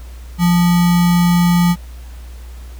sine tone with sample-and-hold, 174.61 Hz, F3, in tune, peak -9 dBFS, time 0.38-1.76 s, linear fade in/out 50 ms, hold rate 1050 Hz, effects added 60 Hz sine -30 dBFS peak until 2.79 s + pink hiss -45 dBFS RMS until 2.79 s

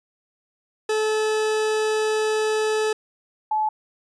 40% pulse / sine tone pair in turn, 432.3 / 861.1 Hz, A4 / A5, -31 / -38 cents, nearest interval octave, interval 1193 cents, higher second, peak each -19 dBFS, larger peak neither, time 0.89-2.93 / 3.51-3.69 s, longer first, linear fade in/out 5 ms, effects resampled to 22050 Hz

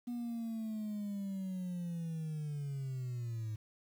sine linear sweep, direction down, 243.3 to 106.5 Hz, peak -34 dBFS, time 0.07-3.56 s, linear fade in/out 10 ms, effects tanh soft clip ceiling -36 dBFS + 10-bit

